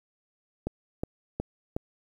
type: click train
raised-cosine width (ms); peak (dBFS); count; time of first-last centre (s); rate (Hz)
2; -16; 4; 0.67-1.765; 2.74
effects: 9-bit